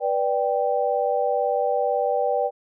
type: chord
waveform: sine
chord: G major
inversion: first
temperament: just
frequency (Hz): 490 / 588 / 784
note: B4 / D5 / G5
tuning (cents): -14 / +2 / 0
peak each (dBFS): -24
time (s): 0-2.51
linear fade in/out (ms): 50
effects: none